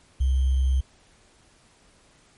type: tone with sample-and-hold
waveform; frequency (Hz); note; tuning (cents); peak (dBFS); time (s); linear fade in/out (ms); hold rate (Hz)
sine; 65.41; C2; 0; -18; 0.2-0.81; 10; 3150
effects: pink hiss -58 dBFS RMS until 2.37 s + MP3 48 kbps